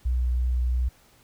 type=tone with vibrato; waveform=sine; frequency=61.74 Hz; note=B1; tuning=in tune; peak=-21 dBFS; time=0.05-0.89 s; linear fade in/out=10 ms; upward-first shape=sine; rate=3 Hz; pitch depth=9 cents each way; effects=pink hiss -58 dBFS RMS until 1.23 s